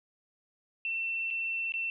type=tone with dropouts; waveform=sine; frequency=2692 Hz; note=E7; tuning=36 cents sharp; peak=-30 dBFS; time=0.85-1.9 s; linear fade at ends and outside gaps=1 ms; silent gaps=1.304-1.309 / 1.721-1.739 s; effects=none